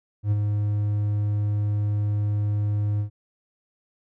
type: tone with ADSR envelope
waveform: triangle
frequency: 103.83 Hz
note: G#2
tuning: in tune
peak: -15 dBFS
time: 0.23-3.1 s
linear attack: 84 ms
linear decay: 32 ms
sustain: -4 dB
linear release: 100 ms
effects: none